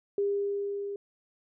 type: tone with level ramp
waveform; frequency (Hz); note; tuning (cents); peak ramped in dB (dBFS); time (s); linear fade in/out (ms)
sine; 402.5; G4; +46; -24 to -33; 0.18-0.96; 2
effects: none